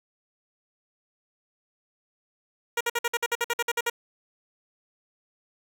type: tone bursts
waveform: 10% pulse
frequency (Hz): 472.3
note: A#4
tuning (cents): +23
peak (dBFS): -15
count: 13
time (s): 2.77-3.899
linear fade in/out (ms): 5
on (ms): 37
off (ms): 54
effects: none